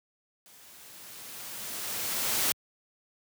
white noise with level ramp, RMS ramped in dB -55 to -26 dBFS, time 0.46-2.52 s, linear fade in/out 0 ms, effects high-pass 80 Hz 12 dB/octave

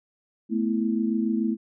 sine chord, A suspended second, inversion none, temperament equal, 220 / 246.9 / 329.6 Hz, A3 / B3 / E4, 0 / 0 / 0 cents, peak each -24 / -28 / -28 dBFS, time 0.49-1.57 s, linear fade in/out 50 ms, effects none

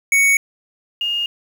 square / sine tone pair in turn, 2228 / 2838 Hz, C#7 / F7, +8 / +27 cents, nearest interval major third, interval 419 cents, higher second, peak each -12 / -18 dBFS, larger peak first, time 0.12-0.37 / 1.01-1.26 s, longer neither, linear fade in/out 2 ms, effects 7-bit

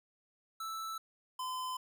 square tone pair in turn, 1318.5 / 1021.2 Hz, E6 / C6, 0 / -42 cents, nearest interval major third, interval 442 cents, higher first, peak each -39 / -37 dBFS, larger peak second, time 0.6-0.98 / 1.39-1.77 s, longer neither, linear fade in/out 5 ms, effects none

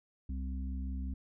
harmonic tone, 65.41 Hz, C2, in tune, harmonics 1 / 3 / 4, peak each -35 / -45 / -46 dBFS, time 0.29-1.14 s, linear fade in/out 5 ms, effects none

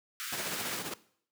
pink high-pass noise, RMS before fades -39 dBFS, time 0.2-0.79 s, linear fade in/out 0 ms, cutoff 1200 Hz, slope 96 dB/octave
pink noise with tremolo, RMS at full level -34 dBFS, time 0.32-0.94 s, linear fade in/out 5 ms, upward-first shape triangle, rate 15 Hz, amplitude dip 65%
effects noise-tail reverb RT60 0.6 s tail -19 dB re dry + high-pass 200 Hz 12 dB/octave

